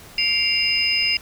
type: tone cluster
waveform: sine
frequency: 2111 / 2321 / 2785 / 5030 Hz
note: C7 / D7 / F7 / D#8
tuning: +15 / -21 / -5 / +18 cents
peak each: -28 / -26 / -21 / -21 dBFS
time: 0.18-1.17 s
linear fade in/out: 2 ms
effects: pink hiss -43 dBFS RMS until 1.21 s